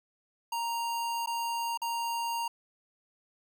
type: tone with dropouts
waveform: square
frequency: 932.3 Hz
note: A#5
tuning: in tune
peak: -31 dBFS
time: 0.52-2.48 s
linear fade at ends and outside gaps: 5 ms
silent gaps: 1.261-1.272 / 1.775-1.817 s
effects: none